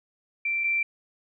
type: tone pair in turn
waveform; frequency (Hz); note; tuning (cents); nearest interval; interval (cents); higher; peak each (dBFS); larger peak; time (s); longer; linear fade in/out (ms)
sine; 2349 / 2349; D7 / D7; 0 / 0; unison; 0; neither; -24 / -22; second; 0.45-0.64 / 0.64-0.83; neither; 5
effects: none